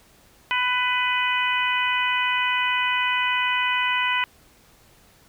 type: harmonic tone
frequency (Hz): 498.3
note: B4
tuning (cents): +15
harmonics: 2 / 3 / 4 / 5 / 6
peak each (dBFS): -25 / -28 / -26 / -26 / -28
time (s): 0.51-4.24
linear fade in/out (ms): 0
effects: pink hiss -55 dBFS RMS until 5.28 s